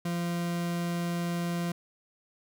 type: tone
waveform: 40% pulse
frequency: 172.4 Hz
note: F3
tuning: 22 cents flat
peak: -28 dBFS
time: 0.05-1.72 s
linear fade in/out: 5 ms
effects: none